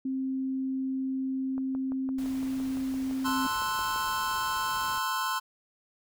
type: tone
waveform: sine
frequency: 264.2 Hz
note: C4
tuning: 17 cents sharp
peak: -28 dBFS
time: 0.05-3.47 s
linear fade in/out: 5 ms
type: click train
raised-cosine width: 1 ms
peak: -30 dBFS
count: 15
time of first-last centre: 1.58-3.961 s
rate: 5.88 Hz
type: noise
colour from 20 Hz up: pink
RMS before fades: -47 dBFS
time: 2.18-4.99 s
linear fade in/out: 5 ms
type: chord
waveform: square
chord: F# half-diminished seventh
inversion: first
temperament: equal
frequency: 880 / 1046.5 / 1318.5 / 1480 Hz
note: A5 / C6 / E6 / F#6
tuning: 0 / 0 / 0 / 0 cents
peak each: -37 / -31 / -37 / -36 dBFS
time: 3.24-5.4 s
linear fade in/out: 20 ms
effects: none